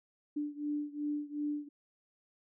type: beating tone pair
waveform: sine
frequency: 293.7 / 296.4 Hz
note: D4 / D4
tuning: 0 / +16 cents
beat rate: 2.7 Hz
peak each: -36 / -38 dBFS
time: 0.36-1.69 s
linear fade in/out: 10 ms
effects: none